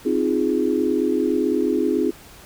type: chord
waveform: sine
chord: F minor seventh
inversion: second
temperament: equal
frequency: 261.6 / 311.1 / 349.2 / 415.3 Hz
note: C4 / Eb4 / F4 / Ab4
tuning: 0 / 0 / 0 / 0 cents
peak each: -23 dBFS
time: 0.05-2.11 s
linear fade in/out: 10 ms
effects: pink hiss -45 dBFS RMS until 2.45 s